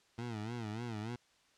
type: tone with vibrato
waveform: 20% pulse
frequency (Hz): 112.9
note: A2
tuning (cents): +45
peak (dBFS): -34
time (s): 0.18-1.16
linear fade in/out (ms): 5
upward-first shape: sine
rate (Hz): 3.4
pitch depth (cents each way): 130
effects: white hiss -69 dBFS RMS until 1.57 s + low-pass 6000 Hz 12 dB/octave